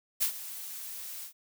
blue noise with ADSR envelope, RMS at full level -26 dBFS, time 0.2-1.33 s, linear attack 23 ms, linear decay 94 ms, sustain -15 dB, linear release 95 ms, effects none

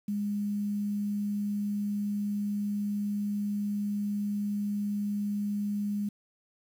sine tone with quantisation, 205.1 Hz, G#3, 21 cents flat, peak -28 dBFS, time 0.08-6.09 s, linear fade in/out 5 ms, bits 9, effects none

